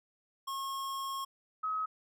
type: tone pair in turn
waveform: square / sine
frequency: 1085 / 1275.2 Hz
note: C#6 / D#6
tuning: -37 / +42 cents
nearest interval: minor third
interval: 279 cents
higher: second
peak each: -36 / -31 dBFS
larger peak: second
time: 0.47-1.25 / 1.63-1.86 s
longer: first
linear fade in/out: 10 ms
effects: none